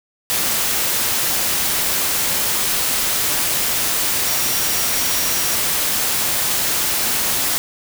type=tone in noise; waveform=sine; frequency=5650 Hz; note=F8; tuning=19 cents sharp; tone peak=-28 dBFS; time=4.27-5.56 s; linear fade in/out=0 ms; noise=white; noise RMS=-19 dBFS; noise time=0.3-7.58 s; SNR=-12 dB; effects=none